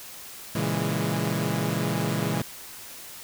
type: chord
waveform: sawtooth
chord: A# half-diminished seventh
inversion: none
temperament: equal with one note detuned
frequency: 116.54 / 138.59 / 164.81 / 205.4 Hz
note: A#2 / C#3 / E3 / G#3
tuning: 0 / 0 / 0 / -19 cents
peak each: -27 / -27 / -25 / -26 dBFS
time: 0.55-2.42 s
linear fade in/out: 5 ms
effects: white hiss -42 dBFS RMS until 3.23 s